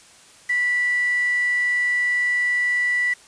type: tone with quantisation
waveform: sine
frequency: 1963 Hz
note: B6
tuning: 11 cents flat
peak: -18 dBFS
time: 0.49-3.14 s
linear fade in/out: 10 ms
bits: 6
effects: white hiss -49 dBFS RMS until 3.27 s + resampled to 22050 Hz